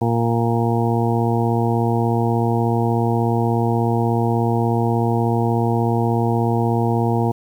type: harmonic tone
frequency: 116.54 Hz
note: A#2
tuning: in tune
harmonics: 1 / 2 / 3 / 4 / 6 / 7 / 8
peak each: -19 / -22 / -24 / -25 / -27 / -27 / -28 dBFS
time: 0.01-7.32 s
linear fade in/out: 10 ms
effects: 8-bit